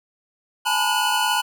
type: tone cluster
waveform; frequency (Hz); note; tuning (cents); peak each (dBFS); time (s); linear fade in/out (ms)
square; 841 / 898 / 995 / 1449 / 2973; G#5 / A5 / B5 / F#6 / F#7; +22 / +35 / +13 / -37 / +8; -26; 0.65-1.42; 20
effects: none